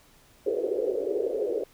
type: band-pass noise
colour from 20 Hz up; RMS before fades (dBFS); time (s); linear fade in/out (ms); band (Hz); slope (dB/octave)
pink; -28; 0.46-1.64; 5; 380 to 510; 48
effects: pink hiss -58 dBFS RMS until 1.73 s